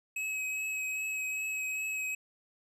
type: tone with vibrato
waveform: square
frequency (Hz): 2556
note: D#7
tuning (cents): +46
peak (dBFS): -33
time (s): 0.16-2.15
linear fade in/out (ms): 5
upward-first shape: triangle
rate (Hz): 2.5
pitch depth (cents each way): 18
effects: low-pass 12000 Hz 12 dB/octave